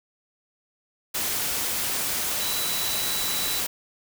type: tone in noise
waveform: sine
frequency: 3948 Hz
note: B7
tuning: 1 cent flat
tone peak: -31 dBFS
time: 2.4-3.6 s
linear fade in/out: 10 ms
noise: white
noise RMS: -27 dBFS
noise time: 1.14-3.67 s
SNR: -7 dB
effects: none